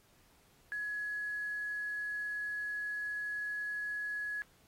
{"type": "tone with quantisation", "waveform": "sine", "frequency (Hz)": 1683, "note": "G#6", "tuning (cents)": 23, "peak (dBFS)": -35, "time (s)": [0.72, 4.42], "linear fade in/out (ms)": 0, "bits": 10, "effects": ["pink hiss -67 dBFS RMS until 4.67 s", "AAC 48 kbps"]}